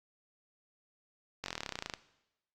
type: slowing click train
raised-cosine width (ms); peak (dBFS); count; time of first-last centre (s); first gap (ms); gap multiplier
0.2; -19; 18; 1.44-1.938; 21; 1.04
effects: noise-tail reverb RT60 0.9 s tail -17 dB re dry + Opus 48 kbps